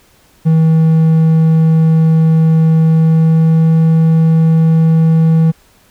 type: tone with pitch glide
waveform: triangle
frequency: 160.7 to 161.72 Hz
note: E3 to E3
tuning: -44 to -33 cents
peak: -4 dBFS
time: 0.45-5.52 s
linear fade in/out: 20 ms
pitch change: +11 cents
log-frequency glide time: 2.83-3.74 s
effects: pink hiss -49 dBFS RMS until 5.9 s